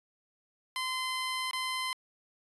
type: tone with dropouts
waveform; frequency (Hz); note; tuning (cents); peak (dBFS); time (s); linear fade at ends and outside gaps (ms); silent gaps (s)
15% pulse; 1031; C6; -26; -25; 0.76-1.93; 1; 1.511-1.532
effects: resampled to 24000 Hz